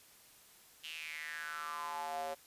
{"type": "tone with high-pass filter sweep", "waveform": "square", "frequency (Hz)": 78.9, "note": "D#2", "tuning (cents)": 25, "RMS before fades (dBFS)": -42, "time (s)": [0.83, 2.35], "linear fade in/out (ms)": 20, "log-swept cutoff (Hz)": [3000, 590], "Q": 6.4, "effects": ["white hiss -61 dBFS RMS until 2.46 s", "resampled to 32000 Hz"]}